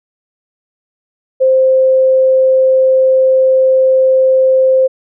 sine tone, 523.3 Hz, C5, in tune, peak -6 dBFS, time 1.4-4.88 s, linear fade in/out 20 ms, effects none

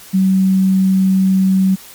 sine tone, 190 Hz, F#3, 46 cents sharp, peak -9 dBFS, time 0.13-1.76 s, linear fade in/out 20 ms, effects white hiss -38 dBFS RMS until 1.94 s + MP3 96 kbps

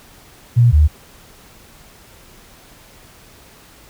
sine tone pair in turn, 119.5 / 75.41 Hz, A#2 / D2, +43 / +46 cents, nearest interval minor sixth, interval 797 cents, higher first, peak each -7 dBFS, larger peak neither, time 0.56-0.72 / 0.72-0.88 s, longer neither, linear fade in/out 20 ms, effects pink hiss -45 dBFS RMS until 3.89 s

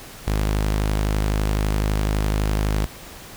sawtooth tone, 51.91 Hz, G#1, in tune, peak -15 dBFS, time 0.27-2.86 s, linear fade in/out 5 ms, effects pink hiss -40 dBFS RMS until 3.36 s

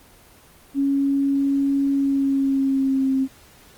sine tone with pitch glide, 277.2 to 265.9 Hz, C#4 to C4, 0 to +28 cents, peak -17 dBFS, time 0.74-3.28 s, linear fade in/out 50 ms, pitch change -72 cents, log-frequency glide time 1.93-3.16 s, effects pink hiss -50 dBFS RMS until 3.77 s + Opus 24 kbps

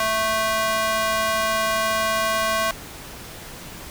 square tone with high-pass filter, 219.9 Hz, A3, 1 cent flat, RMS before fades -22 dBFS, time 0-2.71 s, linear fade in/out 2 ms, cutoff 890 Hz, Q 1.5, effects pink hiss -38 dBFS RMS until 3.9 s

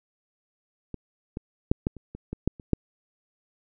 clicks, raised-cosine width 3 ms, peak -21 / -19 / -6 / -11 / -29 / -25 / -19 / -9 / -29 / -7 dBFS, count 10, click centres 0.943 / 1.371 / 1.715 / 1.869 / 1.967 / 2.15 / 2.33 / 2.476 / 2.598 / 2.733 s, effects none

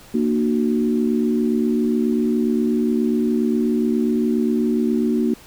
sine chord, Bb augmented, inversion none, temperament equal with one note detuned, 233.1 / 300.5 / 370 Hz, Bb3 / D4 / F#4, 0 / +40 / 0 cents, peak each -18 / -23 / -23 dBFS, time 0.14-5.34 s, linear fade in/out 5 ms, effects pink hiss -45 dBFS RMS until 5.46 s

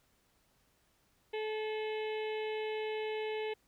harmonic tone, 432.4 Hz, A4, 30 cents flat, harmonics 1 / 2 / 4 / 5 / 6 / 7 / 8 / 9, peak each -35 / -44 / -51 / -47 / -49 / -50 / -57 / -57 dBFS, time 1.33-3.54 s, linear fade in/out 10 ms, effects pink hiss -72 dBFS RMS until 3.67 s

